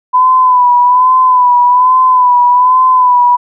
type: tone with vibrato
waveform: sine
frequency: 1000 Hz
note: B5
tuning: 21 cents sharp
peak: -4 dBFS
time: 0.13-3.37 s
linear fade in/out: 20 ms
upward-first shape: sine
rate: 1.2 Hz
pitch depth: 45 cents each way
effects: none